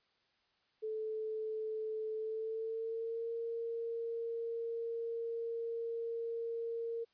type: tone with pitch glide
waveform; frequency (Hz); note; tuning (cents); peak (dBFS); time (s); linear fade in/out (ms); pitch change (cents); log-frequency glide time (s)
sine; 436.2 to 461.6; A4 to A#4; -15 to -17; -36; 0.82-7.05; 20; +98; 2.15-3.31
effects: white hiss -75 dBFS RMS until 7.13 s + resampled to 11025 Hz